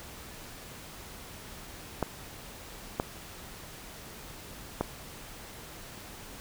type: clicks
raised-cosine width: 1 ms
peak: -13 dBFS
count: 3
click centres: 2.027 / 2.999 / 4.81 s
effects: pink hiss -46 dBFS RMS until 6.4 s